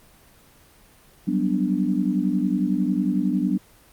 sine chord, G major seventh, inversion third, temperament equal, 185 / 196 / 246.9 / 293.7 Hz, F#3 / G3 / B3 / D4, 0 / 0 / 0 / 0 cents, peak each -25 dBFS, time 1.27-3.58 s, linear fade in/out 10 ms, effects pink hiss -53 dBFS RMS until 3.92 s + Opus 24 kbps

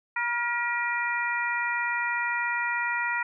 harmonic tone with a mistuned harmonic, 478.4 Hz, A#4, 45 cents sharp, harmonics 2 / 3 / 4 / 5, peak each -31 / -31 / -29 / -33 dBFS, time 0.16-3.23 s, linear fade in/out 5 ms, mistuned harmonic 3, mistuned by -30 cents, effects none

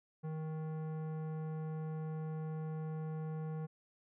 sine tone with tanh clipping, 157.1 Hz, D#3, 17 cents sharp, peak -40 dBFS, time 0.23-3.67 s, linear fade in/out 20 ms, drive 15 dB, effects none

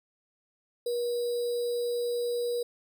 sine tone with sample-and-hold, 480.2 Hz, B4, 49 cents flat, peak -27 dBFS, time 0.86-2.63 s, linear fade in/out 5 ms, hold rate 4410 Hz, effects none

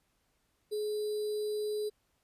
sine tone with sample-and-hold, 421.7 Hz, G#4, 26 cents sharp, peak -31 dBFS, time 0.71-1.9 s, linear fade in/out 20 ms, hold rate 4410 Hz, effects pink hiss -75 dBFS RMS until 2.23 s + resampled to 32000 Hz

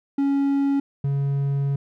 triangle tone pair in turn, 278.3 / 139.63 Hz, C#4 / C#3, +7 / +13 cents, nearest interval octave, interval 1194 cents, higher first, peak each -16 / -18 dBFS, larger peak first, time 0.18-0.8 / 1.04-1.76 s, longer second, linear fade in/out 5 ms, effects none

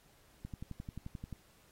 click train, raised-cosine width 5 ms, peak -30 dBFS, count 11, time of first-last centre 0.45-1.327 s, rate 11.4 Hz, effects pink hiss -66 dBFS RMS until 1.71 s + AAC 48 kbps

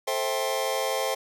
sawtooth chord, A minor seventh, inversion none, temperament just, 440 / 528 / 660 / 792 Hz, A4 / C5 / E5 / G5, 0 / +16 / +2 / +18 cents, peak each -28 / -24 / -28 / -28 dBFS, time 0.07-1.15 s, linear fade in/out 10 ms, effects none

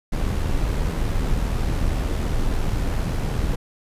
brown noise with amplitude modulation, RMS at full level -20 dBFS, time 0.12-3.56 s, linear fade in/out 10 ms, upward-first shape sine, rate 77.4 Hz, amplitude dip 40%, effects resampled to 32000 Hz

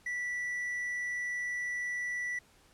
triangle tone, 1961 Hz, B6, 13 cents flat, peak -31 dBFS, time 0.06-2.39 s, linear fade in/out 5 ms, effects pink hiss -63 dBFS RMS until 2.73 s + low-pass 11000 Hz 12 dB/octave

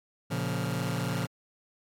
sawtooth chord, Bb minor, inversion none, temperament just, 116.54 / 139.85 / 174.81 Hz, Bb2 / Db3 / F3, 0 / +16 / +2 cents, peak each -29 dBFS, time 0.3-1.27 s, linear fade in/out 20 ms, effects AAC 48 kbps

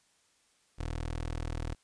20% pulse tone, 40.31 Hz, E1, 38 cents flat, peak -29 dBFS, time 0.78-1.75 s, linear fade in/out 20 ms, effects white hiss -69 dBFS RMS until 1.83 s + resampled to 22050 Hz

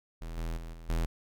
square tone with level steps, 41.2 Hz, E1, in tune, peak -38 / -33 / -40 / -45 / -28 dBFS, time 0.21-1.06 s, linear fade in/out 10 ms, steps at 0.37 / 0.57 / 0.73 / 0.89 s, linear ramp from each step 5 ms, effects none

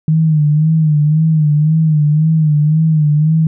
sine tone with vibrato, 154.3 Hz, D#3, 14 cents flat, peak -8 dBFS, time 0.08-3.47 s, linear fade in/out 2 ms, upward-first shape sine, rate 1.9 Hz, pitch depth 70 cents each way, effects none

